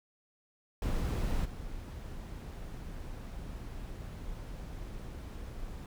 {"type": "noise with level steps", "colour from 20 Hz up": "brown", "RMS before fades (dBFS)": [-32, -42], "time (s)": [0.82, 5.86], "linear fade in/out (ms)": 2, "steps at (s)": 1.44, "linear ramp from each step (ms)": 20, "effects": []}